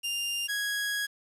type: tone pair in turn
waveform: sawtooth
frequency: 2800 / 1658.7 Hz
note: F7 / G#6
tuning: +4 / -3 cents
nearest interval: major sixth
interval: 907 cents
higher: first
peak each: -26 / -25 dBFS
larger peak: second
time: 0.03-0.48 / 0.48-1.07 s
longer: second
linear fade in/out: 20 ms
effects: resampled to 32000 Hz + 9-bit